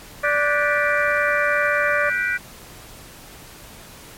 sine chord, G major seventh, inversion third, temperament just, 1470 / 1568 / 1960 / 2352 Hz, F#6 / G6 / B6 / D7, -12 / 0 / -14 / +2 cents, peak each -22 / -27 / -25 / -27 dBFS, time 0.23-2.38 s, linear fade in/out 20 ms
harmonic tone, 585 Hz, D5, 7 cents flat, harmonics 1 / 2 / 3, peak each -22 / -25 / -27 dBFS, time 0.23-2.1 s, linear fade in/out 10 ms
effects pink hiss -42 dBFS RMS until 4.17 s + MP3 64 kbps

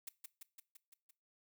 blue noise with echo, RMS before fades -45 dBFS, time 0.07-0.09 s, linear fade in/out 5 ms, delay 170 ms, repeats 6, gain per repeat -3 dB, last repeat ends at 1.11 s, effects noise-tail reverb RT60 0.3 s tail -20 dB re dry

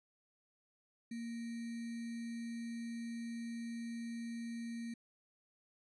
sine tone with sample-and-hold, 232.3 Hz, A#3, 6 cents flat, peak -40 dBFS, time 1.11-4.94 s, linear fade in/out 5 ms, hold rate 2100 Hz, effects resampled to 24000 Hz

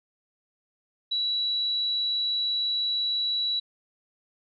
sine tone, 3922 Hz, B7, 13 cents flat, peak -24 dBFS, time 1.11-3.6 s, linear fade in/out 10 ms, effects none

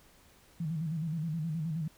sine tone with vibrato, 160 Hz, D#3, 49 cents sharp, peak -31 dBFS, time 0.6-1.88 s, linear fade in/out 5 ms, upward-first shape square, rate 9.5 Hz, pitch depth 84 cents each way, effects pink hiss -61 dBFS RMS until 1.97 s

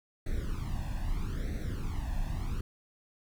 brown noise with flanger, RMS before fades -33 dBFS, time 0.26-2.61 s, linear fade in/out 5 ms, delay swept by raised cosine 0.49 to 1.17 ms, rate 0.78 Hz, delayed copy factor +0.85, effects none

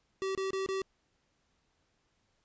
square tone bursts, 384.5 Hz, G4, 33 cents flat, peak -32 dBFS, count 4, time 0.22-0.818 s, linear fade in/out 0 ms, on 130 ms, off 26 ms, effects pink hiss -75 dBFS RMS until 2.44 s + resampled to 16000 Hz

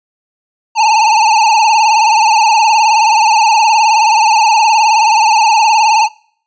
square tone with vibrato, 878 Hz, A5, 4 cents flat, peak -7 dBFS, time 0.75-6.09 s, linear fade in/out 50 ms, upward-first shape triangle, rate 19 Hz, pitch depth 110 cents each way, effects noise-tail reverb RT60 0.6 s tail -26 dB re dry + resampled to 16000 Hz

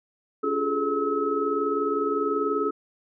sine tone cluster, 282.5 / 348.1 / 407.1 / 427.2 / 1290 Hz, C#4 / F4 / G#4 / G#4 / E6, +33 / -6 / -35 / +49 / -38 cents, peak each -30 / -33 / -31 / -26 / -28 dBFS, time 0.43-2.71 s, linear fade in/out 10 ms, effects none

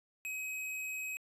square tone, 2537 Hz, D#7, 33 cents sharp, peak -38 dBFS, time 0.25-1.17 s, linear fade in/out 0 ms, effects resampled to 32000 Hz

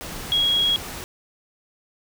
sine tone in noise, 3309 Hz, G#7, 7 cents flat, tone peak -17 dBFS, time 0.32-0.76 s, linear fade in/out 0 ms, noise pink, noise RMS -34 dBFS, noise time 0.01-1.04 s, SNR +14 dB, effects none

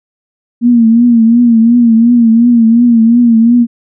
sine tone with vibrato, 233.1 Hz, A#3, in tune, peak -3 dBFS, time 0.61-3.67 s, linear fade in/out 50 ms, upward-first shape triangle, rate 2.8 Hz, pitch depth 86 cents each way, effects none

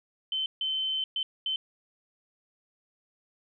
sine tone bursts at uneven times, 3074 Hz, G7, 35 cents flat, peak -27 dBFS, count 4, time 0.32-0.46 / 0.61-1.04 / 1.16-1.23 / 1.46-1.56 s, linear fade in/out 2 ms, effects none

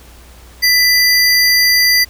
square tone pair together, 1992 / 4738 Hz, B6 / D8, +14 / +14 cents, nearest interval octave + minor third, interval 1500 cents, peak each -12 dBFS, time 0.62-2.05 s, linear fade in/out 20 ms, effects added 60 Hz sine -39 dBFS peak until 2.09 s + pink hiss -43 dBFS RMS until 2.09 s

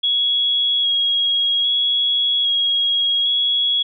sine tone with vibrato, 3319 Hz, G#7, 2 cents flat, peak -15 dBFS, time 0.03-3.83 s, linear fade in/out 10 ms, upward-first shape square, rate 0.62 Hz, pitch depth 13 cents each way, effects none

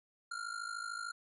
square ring-modulated tone, 1396.9 Hz, F6, in tune, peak -37 dBFS, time 0.31-1.12 s, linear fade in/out 5 ms, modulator 26.7 Hz, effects resampled to 24000 Hz

